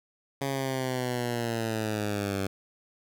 10% pulse linear sweep, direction down, 138.59 to 95.9 Hz, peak -20 dBFS, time 0.41-2.47 s, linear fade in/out 5 ms, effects none

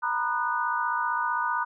sine chord, B major seventh, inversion third, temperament equal with one note detuned, 932.3 / 987.8 / 1221 / 1480 Hz, A#5 / B5 / D#6 / F#6, 0 / 0 / -33 / 0 cents, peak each -30 dBFS, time 0.02-1.65 s, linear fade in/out 20 ms, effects none

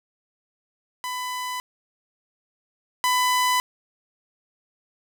sawtooth tone pair in turn, 1000 / 1000 Hz, B5 / B5, +21 / +21 cents, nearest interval unison, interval 0 cents, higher neither, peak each -24 / -15 dBFS, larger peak second, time 1.04-1.6 / 3.04-3.6 s, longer neither, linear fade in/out 0 ms, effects none

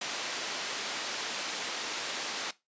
white band-pass noise, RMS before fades -36 dBFS, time 0.01-2.51 s, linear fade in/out 5 ms, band 270 to 5300 Hz, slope 12 dB/octave, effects noise-tail reverb RT60 0.2 s tail -18 dB re dry + resampled to 16000 Hz

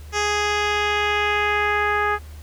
10% pulse tone with low-pass filter sweep, 415.3 Hz, G#4, in tune, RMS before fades -21 dBFS, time 0.12-2.19 s, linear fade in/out 50 ms, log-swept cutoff 6000 to 1500 Hz, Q 1.6, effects added 75 Hz sine -36 dBFS peak until 2.42 s + pink hiss -49 dBFS RMS until 2.42 s

